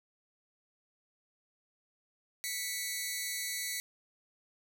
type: tone pair together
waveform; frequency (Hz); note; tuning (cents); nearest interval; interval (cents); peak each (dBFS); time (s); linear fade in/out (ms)
10% pulse; 1975.5 / 2217; B6 / C#7; 0 / 0; major second; 200; -28 / -29; 2.44-3.8; 0
effects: none